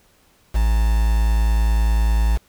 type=tone with quantisation; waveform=triangle; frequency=55 Hz; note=A1; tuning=in tune; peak=-12 dBFS; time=0.54-2.38 s; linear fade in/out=20 ms; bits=5; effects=pink hiss -57 dBFS RMS until 2.48 s